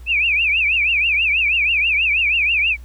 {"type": "tone with vibrato", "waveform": "sine", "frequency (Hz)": 2520, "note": "D#7", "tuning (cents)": 21, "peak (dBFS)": -14, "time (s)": [0.06, 2.77], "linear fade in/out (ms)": 50, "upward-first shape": "triangle", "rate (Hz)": 6.2, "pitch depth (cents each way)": 210, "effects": ["added 60 Hz sine -34 dBFS peak until 2.84 s", "pink hiss -53 dBFS RMS until 2.84 s"]}